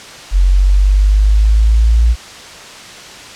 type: exponential sweep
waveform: sine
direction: up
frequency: 45.15 to 58.27 Hz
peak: -6 dBFS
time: 0.31-2.16 s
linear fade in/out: 50 ms
effects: white hiss -32 dBFS RMS until 3.35 s + low-pass 6000 Hz 12 dB/octave